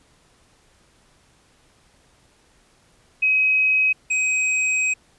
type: tone pair in turn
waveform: sine / square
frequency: 2537 / 2524 Hz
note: D#7 / D#7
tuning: +33 / +24 cents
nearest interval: unison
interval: 9 cents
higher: first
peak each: -15 / -19 dBFS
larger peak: first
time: 3.22-3.93 / 4.1-4.94 s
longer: second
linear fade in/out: 10 ms
effects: pink hiss -58 dBFS RMS until 5.18 s + resampled to 24000 Hz